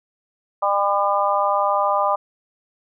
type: harmonic tone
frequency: 200.8 Hz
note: G3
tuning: 42 cents sharp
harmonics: 3 / 4 / 5 / 6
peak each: -22 / -22 / -22 / -22 dBFS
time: 0.62-2.16 s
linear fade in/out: 10 ms
effects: none